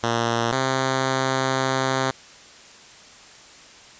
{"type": "tone pair in turn", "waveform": "5% pulse", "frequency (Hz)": [116.54, 132.22], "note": ["A#2", "C3"], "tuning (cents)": [0, 19], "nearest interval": "major second", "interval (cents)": 219, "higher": "second", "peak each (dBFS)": -9, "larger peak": "neither", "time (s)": [[0.03, 0.52], [0.52, 2.11]], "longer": "second", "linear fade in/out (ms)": 5, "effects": ["white hiss -46 dBFS RMS until 3.99 s", "resampled to 16000 Hz"]}